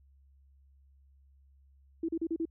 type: tone bursts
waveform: sine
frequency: 328.8 Hz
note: E4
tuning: 4 cents flat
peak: -29 dBFS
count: 5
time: 2.03-2.454 s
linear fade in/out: 5 ms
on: 56 ms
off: 36 ms
effects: added 68 Hz sine -59 dBFS peak until 2.5 s